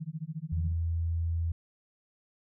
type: tone with tremolo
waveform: sine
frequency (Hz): 157.9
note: D#3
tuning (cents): +26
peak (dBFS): -31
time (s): 0-0.73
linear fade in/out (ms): 20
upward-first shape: sine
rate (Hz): 14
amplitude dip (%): 100
type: tone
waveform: sine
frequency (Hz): 83.3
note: E2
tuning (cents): +19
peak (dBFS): -27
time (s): 0.52-1.52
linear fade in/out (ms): 5
effects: none